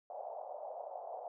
white band-pass noise, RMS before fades -45 dBFS, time 0.1-1.28 s, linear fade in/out 2 ms, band 570 to 770 Hz, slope 48 dB/octave, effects none

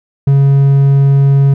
triangle tone, 138.59 Hz, C#3, in tune, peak -3 dBFS, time 0.27-1.54 s, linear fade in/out 5 ms, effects none

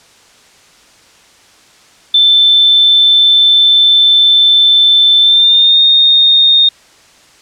sine tone with pitch glide, 3537 to 3681 Hz, A7 to A#7, +8 to -23 cents, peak -4 dBFS, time 2.14-6.69 s, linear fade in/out 5 ms, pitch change +69 cents, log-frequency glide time 5.21-5.81 s, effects white hiss -44 dBFS RMS until 7.41 s + low-pass 7000 Hz 12 dB/octave

